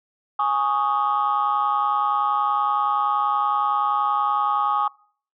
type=chord; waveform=sine; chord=Ab suspended fourth; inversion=none; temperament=equal with one note detuned; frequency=830.6 / 1113.9 / 1244.5 Hz; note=Ab5 / Db6 / Eb6; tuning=0 / +8 / 0 cents; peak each=-22 dBFS; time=0.39-4.88 s; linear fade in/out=5 ms; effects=noise-tail reverb RT60 0.5 s tail -24 dB re dry + tanh soft clip ceiling -12 dBFS